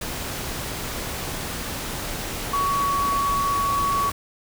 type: tone in noise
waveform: sine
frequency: 1124 Hz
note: C#6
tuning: 24 cents sharp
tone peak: -20 dBFS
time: 2.53-4.1 s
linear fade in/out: 5 ms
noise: pink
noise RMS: -30 dBFS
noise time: 0.01-4.12 s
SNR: +7 dB
effects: none